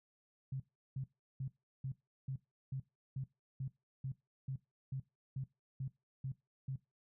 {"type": "tone bursts", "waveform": "sine", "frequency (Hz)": 133.6, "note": "C3", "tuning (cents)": 36, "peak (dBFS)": -37, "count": 15, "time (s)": [0.52, 6.76], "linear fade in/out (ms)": 5, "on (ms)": 80, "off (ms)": 360, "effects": ["noise-tail reverb RT60 0.2 s tail -18 dB re dry"]}